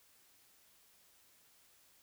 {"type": "silence", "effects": ["white hiss -67 dBFS RMS until 2.02 s"]}